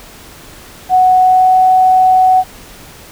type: tone with pitch glide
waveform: sine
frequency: 740 to 745.6 Hz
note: F#5 to F#5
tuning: 0 to +13 cents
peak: -5 dBFS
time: 0.89-2.44 s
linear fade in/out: 50 ms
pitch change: +13 cents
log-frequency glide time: 1.17-1.57 s
effects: pink hiss -36 dBFS RMS until 3.11 s